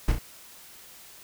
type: noise with echo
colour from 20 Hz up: brown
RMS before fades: -20 dBFS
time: 0.08-0.12 s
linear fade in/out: 5 ms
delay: 34 ms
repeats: 2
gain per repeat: -6 dB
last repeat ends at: 0.188 s
effects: white hiss -49 dBFS RMS until 1.23 s